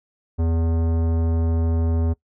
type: tone with tanh clipping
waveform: sine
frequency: 82.41 Hz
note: E2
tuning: in tune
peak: -20 dBFS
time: 0.38-2.14 s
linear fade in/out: 20 ms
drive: 17 dB
effects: noise-tail reverb RT60 0.1 s tail -20 dB re dry